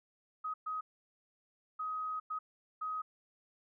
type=tone bursts at uneven times; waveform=sine; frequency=1260 Hz; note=D#6; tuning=21 cents sharp; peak=-35 dBFS; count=5; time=0.44-0.54 / 0.66-0.81 / 1.79-2.2 / 2.3-2.39 / 2.81-3.02 s; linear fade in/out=10 ms; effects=none